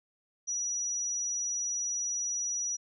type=tone; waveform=sine; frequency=5840 Hz; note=F#8; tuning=24 cents flat; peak=-30 dBFS; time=0.47-2.77 s; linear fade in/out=20 ms; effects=none